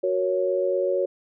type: chord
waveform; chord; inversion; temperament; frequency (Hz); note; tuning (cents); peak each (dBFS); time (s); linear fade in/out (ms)
sine; F# major; none; equal; 370 / 466.2 / 554.4; F#4 / A#4 / C#5; 0 / 0 / 0; -25 / -29 / -23; 0.03-1.06; 10
effects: none